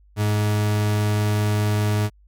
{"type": "tone", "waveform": "40% pulse", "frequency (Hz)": 105, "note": "G#2", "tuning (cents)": 19, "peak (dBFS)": -17, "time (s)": [0.16, 2.1], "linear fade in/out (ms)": 50, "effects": ["added 50 Hz sine -50 dBFS peak until 2.27 s", "MP3 96 kbps"]}